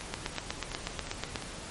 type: two click trains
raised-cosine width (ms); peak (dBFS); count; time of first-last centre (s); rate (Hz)
0.2; -21 / -14; 5 / 11; 0.01-1.423 / 0.14-1.358; 2.83 / 8.21
effects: pink hiss -42 dBFS RMS until 1.7 s + MP3 48 kbps